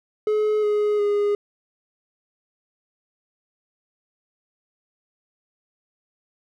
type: tone with pitch steps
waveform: triangle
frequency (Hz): 426 / 418.4 / 411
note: G#4 / G#4 / G#4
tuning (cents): +44 / +13 / -18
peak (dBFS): -16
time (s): 0.27-1.35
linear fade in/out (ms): 2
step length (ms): 360
effects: none